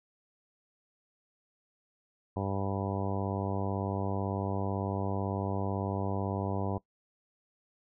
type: harmonic tone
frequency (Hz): 98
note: G2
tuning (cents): 0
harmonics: 1 / 2 / 3 / 4 / 5 / 6 / 7 / 8 / 9 / 10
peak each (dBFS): -34 / -37 / -39 / -40 / -41 / -42 / -42 / -43 / -44 / -44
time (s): 2.36-6.78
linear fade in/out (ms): 5
effects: noise-tail reverb RT60 0.1 s tail -19 dB re dry